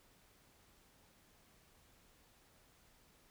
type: silence
effects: pink hiss -68 dBFS RMS until 3.3 s